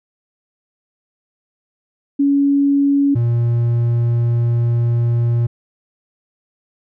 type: tone pair in turn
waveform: sine / triangle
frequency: 281.1 / 118.19 Hz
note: C#4 / A#2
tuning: +24 / +24 cents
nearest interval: octave + minor third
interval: 1500 cents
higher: first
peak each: -11 dBFS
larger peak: neither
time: 2.19-3.15 / 3.15-5.47 s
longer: second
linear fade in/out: 10 ms
effects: none